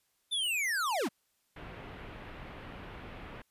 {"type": "linear sweep", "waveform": "square", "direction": "down", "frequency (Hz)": [3600, 164.5], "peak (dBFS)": -30, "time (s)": [0.31, 1.09], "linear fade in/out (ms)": 20}
{"type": "low-pass noise", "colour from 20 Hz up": "pink", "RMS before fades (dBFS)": -46, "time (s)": [1.56, 3.42], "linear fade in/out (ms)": 5, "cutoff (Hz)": 2900, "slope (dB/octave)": 24}
{"effects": ["white hiss -75 dBFS RMS until 3.5 s", "resampled to 32000 Hz"]}